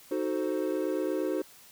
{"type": "chord", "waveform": "triangle", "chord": "D# diminished seventh", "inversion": "none", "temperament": "equal with one note detuned", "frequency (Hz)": [311.1, 371.5, 440, 523.3], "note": ["D#4", "F#4", "A4", "C5"], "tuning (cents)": [0, 7, 0, 0], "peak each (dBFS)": [-30, -30, -34, -32], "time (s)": [0.11, 1.42], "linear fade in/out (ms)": 5, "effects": ["white hiss -54 dBFS RMS until 1.71 s"]}